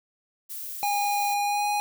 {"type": "noise", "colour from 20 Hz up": "violet", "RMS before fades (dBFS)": -36, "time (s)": [0.49, 1.35], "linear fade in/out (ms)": 20}
{"type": "tone with pitch glide", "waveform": "square", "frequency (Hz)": [817, 826.5], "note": ["G#5", "G#5"], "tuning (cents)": [-29, -9], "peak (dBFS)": -24, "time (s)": [0.83, 1.8], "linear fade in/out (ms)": 0, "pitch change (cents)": 20, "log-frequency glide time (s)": [1.44, 1.66]}
{"effects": []}